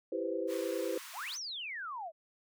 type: chord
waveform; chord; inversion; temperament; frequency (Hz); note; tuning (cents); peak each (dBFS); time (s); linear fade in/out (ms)
sine; C major seventh; first; equal with one note detuned; 332.5 / 392 / 493.9 / 523.3; E4 / G4 / B4 / C5; +15 / 0 / 0 / 0; -38; 0.12-0.98; 5
type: high-pass noise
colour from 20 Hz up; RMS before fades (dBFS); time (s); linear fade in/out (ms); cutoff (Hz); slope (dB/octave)
pink; -48; 0.47-1.39; 50; 940; 96
type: exponential two-way sweep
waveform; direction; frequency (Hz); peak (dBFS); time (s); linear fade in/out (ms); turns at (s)
sine; up then down; 606 to 6272 to 606; -38; 1.13-2.12; 50; 1.37
effects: none